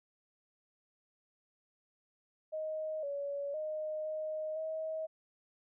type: tone with pitch steps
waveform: sine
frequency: 625 / 566 / 618 / 622 / 635 Hz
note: D#5 / C#5 / D#5 / D#5 / D#5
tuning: +8 / +36 / -12 / -1 / +35 cents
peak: -35 dBFS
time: 2.52-5.07 s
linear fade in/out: 20 ms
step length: 510 ms
effects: none